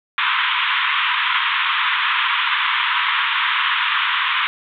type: band-pass noise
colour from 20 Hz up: pink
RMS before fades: -19 dBFS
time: 0.18-4.47 s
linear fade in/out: 0 ms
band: 960 to 3600 Hz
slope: 96 dB/octave
effects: none